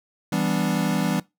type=chord; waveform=square; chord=E minor seventh; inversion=none; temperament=equal; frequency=164.81 / 196 / 246.9 / 293.7 Hz; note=E3 / G3 / B3 / D4; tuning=0 / 0 / 0 / 0 cents; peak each=-27 / -26 / -28 / -29 dBFS; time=0.32-1.2 s; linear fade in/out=5 ms; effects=noise-tail reverb RT60 0.2 s tail -21 dB re dry